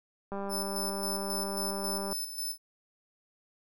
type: click train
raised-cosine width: 1 ms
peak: -24 dBFS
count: 359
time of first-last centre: 0.32-2.128 s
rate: 198 Hz
type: tone with tremolo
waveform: 15% pulse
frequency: 5274 Hz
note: E8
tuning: in tune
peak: -27 dBFS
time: 0.49-2.58 s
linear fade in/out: 50 ms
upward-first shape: square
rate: 3.7 Hz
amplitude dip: 55%
effects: none